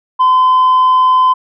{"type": "tone", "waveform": "sine", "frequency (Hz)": 1023, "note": "C6", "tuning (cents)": -39, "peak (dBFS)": -4, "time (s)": [0.19, 1.34], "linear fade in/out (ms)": 20, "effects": ["tanh soft clip ceiling -5 dBFS"]}